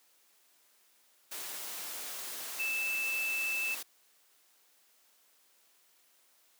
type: tone in noise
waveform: sine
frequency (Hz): 2637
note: E7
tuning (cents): 0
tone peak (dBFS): -31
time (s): 2.59-3.75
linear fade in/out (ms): 10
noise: white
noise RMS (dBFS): -41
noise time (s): 1.31-3.83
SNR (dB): +7
effects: white hiss -67 dBFS RMS until 6.59 s + high-pass 300 Hz 12 dB/octave